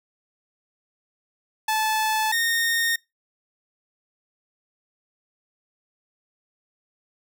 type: tone pair in turn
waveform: sawtooth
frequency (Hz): 870 / 1843.5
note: A5 / A#6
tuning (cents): -20 / -20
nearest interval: octave + minor second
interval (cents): 1300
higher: second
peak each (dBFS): -17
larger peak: neither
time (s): 1.68-2.32 / 2.32-2.96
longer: neither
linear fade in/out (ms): 5
effects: noise-tail reverb RT60 0.2 s tail -24 dB re dry